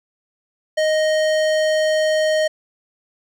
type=tone with hard clipping; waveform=sine; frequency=622.3 Hz; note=D#5; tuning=in tune; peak=-17 dBFS; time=0.77-2.48 s; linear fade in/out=10 ms; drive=17 dB; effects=none